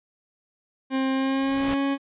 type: tone with pitch glide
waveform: 40% pulse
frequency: 265.2 to 276.3 Hz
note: C4 to C#4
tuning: +23 to -6 cents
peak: -21 dBFS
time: 0.9-1.98 s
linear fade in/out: 50 ms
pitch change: +71 cents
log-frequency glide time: 1.12-1.77 s
type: noise with exponential growth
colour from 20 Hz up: pink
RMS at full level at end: -29 dBFS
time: 1.18-1.74 s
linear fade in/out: 0 ms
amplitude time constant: 120 ms
effects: resampled to 8000 Hz